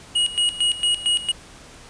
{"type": "tone with tremolo", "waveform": "square", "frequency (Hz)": 2893, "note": "F#7", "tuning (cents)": -40, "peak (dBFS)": -17, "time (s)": [0.15, 1.32], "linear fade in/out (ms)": 10, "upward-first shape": "square", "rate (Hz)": 4.4, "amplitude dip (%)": 80, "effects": ["pink hiss -44 dBFS RMS until 1.89 s", "resampled to 22050 Hz"]}